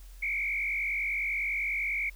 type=tone with frequency modulation; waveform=sine; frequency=2238 Hz; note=C#7; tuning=16 cents sharp; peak=-28 dBFS; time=0.22-2.1 s; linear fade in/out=10 ms; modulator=50 Hz; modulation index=2.2; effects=added 43 Hz sine -45 dBFS peak until 2.15 s + white hiss -59 dBFS RMS until 2.15 s